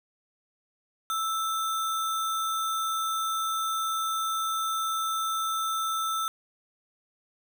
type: tone with sample-and-hold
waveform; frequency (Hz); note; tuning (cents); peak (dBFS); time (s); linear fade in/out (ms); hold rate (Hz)
sine; 1321; E6; +3; -26; 1.1-6.28; 0; 4900
effects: none